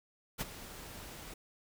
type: noise with ADSR envelope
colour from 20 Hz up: pink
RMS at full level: -34 dBFS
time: 0.38-1.34 s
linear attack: 31 ms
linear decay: 25 ms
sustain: -14 dB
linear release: 6 ms
effects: none